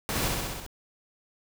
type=noise with echo; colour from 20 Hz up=pink; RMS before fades=-30 dBFS; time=0.09-0.28 s; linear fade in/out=0 ms; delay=64 ms; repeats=6; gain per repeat=-2 dB; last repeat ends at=0.664 s; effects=none